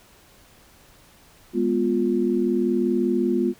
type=tone cluster; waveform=sine; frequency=206.3 / 246.7 / 351.9 Hz; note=G#3 / B3 / F4; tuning=-11 / -2 / +13 cents; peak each=-25 / -23 / -22 dBFS; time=1.53-3.54 s; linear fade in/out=50 ms; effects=pink hiss -53 dBFS RMS until 3.59 s